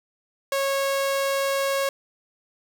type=tone; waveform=sawtooth; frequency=549 Hz; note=C#5; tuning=17 cents flat; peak=-18 dBFS; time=0.52-1.89 s; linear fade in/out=2 ms; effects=none